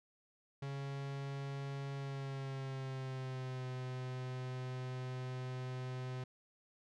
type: tone with pitch glide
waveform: 45% pulse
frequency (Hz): 138.59 to 127.82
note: C#3 to C3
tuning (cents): 0 to -40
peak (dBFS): -40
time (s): 0.62-6.24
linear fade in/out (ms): 5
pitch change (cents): -140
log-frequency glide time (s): 1.95-3.67
effects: low-pass 5000 Hz 12 dB/octave